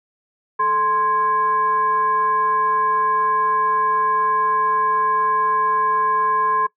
sine tone with frequency modulation, 1046.5 Hz, C6, in tune, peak -16 dBFS, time 0.59-6.67 s, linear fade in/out 10 ms, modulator 611 Hz, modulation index 0.51, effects noise-tail reverb RT60 0.1 s tail -19 dB re dry

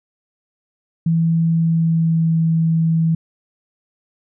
sine tone with pitch glide, 164.81 to 163.01 Hz, E3 to E3, 0 to -19 cents, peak -13 dBFS, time 1.06-3.15 s, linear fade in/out 5 ms, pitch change -19 cents, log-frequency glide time 1.49-2.38 s, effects none

